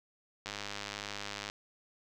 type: click train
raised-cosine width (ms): 0.2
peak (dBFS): -21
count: 107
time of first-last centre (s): 0.46-1.499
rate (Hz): 102
effects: none